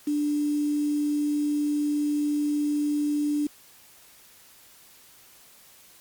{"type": "tone with quantisation", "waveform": "sine", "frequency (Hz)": 294.5, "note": "D4", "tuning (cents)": 5, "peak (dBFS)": -22, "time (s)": [0.07, 3.47], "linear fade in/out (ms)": 5, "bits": 7, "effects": ["white hiss -53 dBFS RMS until 6 s", "MP3 96 kbps"]}